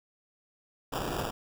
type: noise with sample-and-hold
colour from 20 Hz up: blue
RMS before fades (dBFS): -33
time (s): 0.92-1.31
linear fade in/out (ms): 10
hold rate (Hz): 2100
effects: none